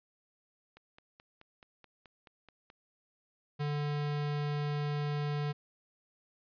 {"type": "click train", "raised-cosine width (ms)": 0.3, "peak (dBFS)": -38, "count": 10, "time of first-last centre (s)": [0.77, 2.701], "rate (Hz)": 4.66}
{"type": "tone", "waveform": "square", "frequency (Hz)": 146.83, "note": "D3", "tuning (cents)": 0, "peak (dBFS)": -32, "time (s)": [3.59, 5.53], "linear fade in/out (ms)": 20}
{"effects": ["resampled to 11025 Hz"]}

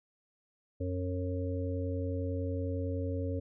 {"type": "harmonic tone", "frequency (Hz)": 90.9, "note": "F#2", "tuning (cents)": -30, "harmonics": [1, 3, 5, 6], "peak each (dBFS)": [-33, -38, -40, -41], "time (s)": [0.8, 3.4], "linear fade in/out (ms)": 10, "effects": []}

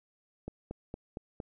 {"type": "click train", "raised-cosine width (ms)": 2, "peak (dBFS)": -25, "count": 5, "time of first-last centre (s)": [0.48, 1.402], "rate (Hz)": 4.34, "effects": []}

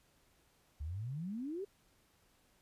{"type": "exponential sweep", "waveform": "sine", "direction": "up", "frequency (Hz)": [69, 415.3], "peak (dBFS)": -38, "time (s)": [0.8, 1.65], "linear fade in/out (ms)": 10, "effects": ["pink hiss -71 dBFS RMS until 2.61 s", "resampled to 32000 Hz"]}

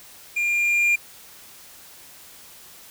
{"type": "tone with level ramp", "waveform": "triangle", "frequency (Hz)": 2400, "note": "D7", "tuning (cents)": 37, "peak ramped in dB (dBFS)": [-19, -14], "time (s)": [0.36, 0.96], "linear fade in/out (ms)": 10, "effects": ["white hiss -46 dBFS RMS until 2.9 s"]}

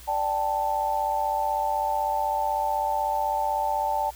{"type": "chord", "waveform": "sine", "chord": "D suspended fourth", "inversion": "none", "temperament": "equal", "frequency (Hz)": [587.3, 784, 880], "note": ["D5", "G5", "A5"], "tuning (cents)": [0, 0, 0], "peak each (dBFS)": [-31, -28, -25], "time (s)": [0.07, 4.11], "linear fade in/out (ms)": 20, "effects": ["added 60 Hz sine -46 dBFS peak until 4.15 s", "white hiss -48 dBFS RMS until 4.15 s"]}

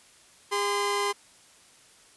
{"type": "tone pair together", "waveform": "sawtooth", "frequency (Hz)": [405.2, 1028.7], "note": ["G#4", "C6"], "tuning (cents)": [-43, -30], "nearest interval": "octave + major third", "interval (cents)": 1613, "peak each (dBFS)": -24, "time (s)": [0.51, 1.13], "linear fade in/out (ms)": 20, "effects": ["white hiss -56 dBFS RMS until 2.16 s", "resampled to 24000 Hz"]}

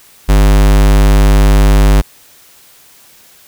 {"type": "tone", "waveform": "square", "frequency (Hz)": 50, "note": "G1", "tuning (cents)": 35, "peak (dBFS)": -5, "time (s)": [0.28, 2.02], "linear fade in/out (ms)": 20, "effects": ["white hiss -43 dBFS RMS until 3.47 s"]}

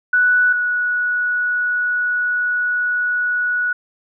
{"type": "tone pair in turn", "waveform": "sine", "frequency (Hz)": [1480, 1467.2], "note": ["F#6", "F#6"], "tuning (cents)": [0, -15], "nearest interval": "unison", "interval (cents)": 15, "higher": "first", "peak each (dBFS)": [-11, -16], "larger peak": "first", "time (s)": [[0.13, 0.53], [0.53, 3.73]], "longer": "second", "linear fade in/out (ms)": 5, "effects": []}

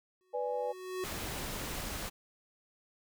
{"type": "tone with exponential growth", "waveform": "square", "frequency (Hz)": 370, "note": "F#4", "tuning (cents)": 0, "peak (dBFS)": -33, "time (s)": [0.21, 1.04], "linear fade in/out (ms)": 0, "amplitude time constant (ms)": 180}
{"type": "chord", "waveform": "sine", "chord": "G# diminished", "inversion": "first", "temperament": "equal", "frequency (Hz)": [493.9, 587.3, 830.6], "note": ["B4", "D5", "G#5"], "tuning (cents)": [0, 0, 0], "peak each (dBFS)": [-34, -38, -38], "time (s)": [0.33, 0.73], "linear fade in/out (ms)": 20}
{"type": "noise", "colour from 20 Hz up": "pink", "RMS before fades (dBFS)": -39, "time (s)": [1.03, 2.1], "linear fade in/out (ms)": 20}
{"effects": []}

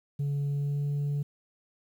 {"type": "tone with pitch glide", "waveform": "sine", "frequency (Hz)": [142.2, 144.1], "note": ["C#3", "D3"], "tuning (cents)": [45, -33], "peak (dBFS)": -24, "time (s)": [0.19, 1.23], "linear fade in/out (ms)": 10, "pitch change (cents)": 22, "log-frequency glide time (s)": [0.48, 0.9], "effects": ["tanh soft clip ceiling -26 dBFS", "10-bit"]}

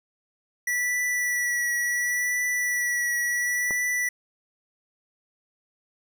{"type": "tone with vibrato", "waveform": "square", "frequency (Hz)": 1952, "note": "B6", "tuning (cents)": -21, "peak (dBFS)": -24, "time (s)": [0.67, 4.09], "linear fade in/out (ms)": 5, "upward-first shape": "triangle", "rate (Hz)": 0.7, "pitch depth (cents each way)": 22}
{"type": "clicks", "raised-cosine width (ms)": 1, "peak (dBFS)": [-21, -31], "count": 2, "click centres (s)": [3.708, 3.713]}
{"effects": []}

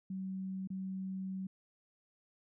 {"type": "tone with dropouts", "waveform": "sine", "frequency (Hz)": 189.7, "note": "F#3", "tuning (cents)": 43, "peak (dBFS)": -37, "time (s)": [0.1, 1.47], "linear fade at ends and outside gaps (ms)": 5, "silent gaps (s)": [0.674, 0.702], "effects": []}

